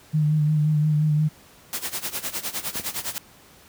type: tone with vibrato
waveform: sine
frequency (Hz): 152.1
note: D#3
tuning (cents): -39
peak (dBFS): -17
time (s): 0.13-1.29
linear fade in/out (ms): 20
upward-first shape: sine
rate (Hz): 5.7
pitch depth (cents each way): 31
type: noise with tremolo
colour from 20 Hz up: white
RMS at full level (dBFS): -27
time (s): 1.73-3.18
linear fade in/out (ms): 0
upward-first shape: sine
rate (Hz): 9.8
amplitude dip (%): 85
type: clicks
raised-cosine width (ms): 2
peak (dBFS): -23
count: 2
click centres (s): 2.757 / 2.798
effects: pink hiss -51 dBFS RMS until 3.68 s + high-pass 60 Hz 12 dB/octave